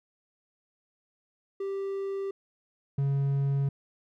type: tone pair in turn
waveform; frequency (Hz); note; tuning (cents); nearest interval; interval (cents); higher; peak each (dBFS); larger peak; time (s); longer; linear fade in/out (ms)
triangle; 392 / 138.87; G4 / C#3; 0 / +3; octave + tritone; 1797; first; -28 / -22; second; 1.6-2.31 / 2.98-3.69; neither; 5
effects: none